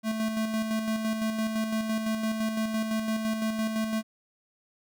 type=tone with tremolo; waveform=square; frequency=220 Hz; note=A3; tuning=in tune; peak=-26 dBFS; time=0.03-4.03 s; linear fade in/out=50 ms; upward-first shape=square; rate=5.9 Hz; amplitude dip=40%; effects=none